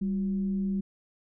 sine tone with frequency modulation, 195.4 Hz, G3, 5 cents flat, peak -26 dBFS, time 0.01-0.81 s, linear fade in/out 10 ms, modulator 163 Hz, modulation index 0.26, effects none

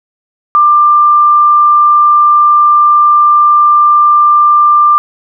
sine tone, 1189 Hz, D6, 21 cents sharp, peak -3 dBFS, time 0.55-4.98 s, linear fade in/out 0 ms, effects none

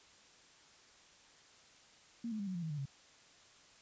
sine tone with pitch steps, 233.1 / 216.2 / 200.6 / 186.08 / 172.62 / 160.13 / 148.55 / 137.8 Hz, A#3 / A3 / G3 / F#3 / F3 / E3 / D3 / C#3, 0 / -30 / +40 / +10 / -20 / -50 / +20 / -10 cents, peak -37 dBFS, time 2.24-2.856 s, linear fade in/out 5 ms, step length 77 ms, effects white hiss -62 dBFS RMS until 3.81 s + resampled to 16000 Hz

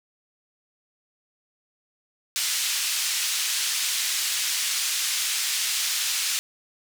white band-pass noise, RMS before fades -26 dBFS, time 2.36-6.39 s, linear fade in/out 0 ms, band 2200 to 7700 Hz, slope 12 dB/octave, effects none

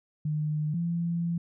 sine tone pair in turn, 152 / 169.85 Hz, D#3 / F3, -40 / -48 cents, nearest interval major second, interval 192 cents, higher second, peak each -26 dBFS, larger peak neither, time 0.25-0.74 / 0.74-1.38 s, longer second, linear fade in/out 5 ms, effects none

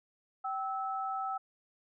sine tone pair together, 773 / 1305.3 Hz, G5 / E6, -24 / -17 cents, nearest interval major sixth, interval 907 cents, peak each -35 / -36 dBFS, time 0.44-1.38 s, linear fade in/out 10 ms, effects none

